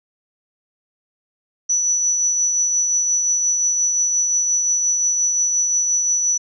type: tone with tremolo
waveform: sine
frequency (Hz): 5930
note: F#8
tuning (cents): +3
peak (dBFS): -14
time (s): 1.69-6.38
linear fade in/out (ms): 10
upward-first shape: triangle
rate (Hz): 5.7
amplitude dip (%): 35
effects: none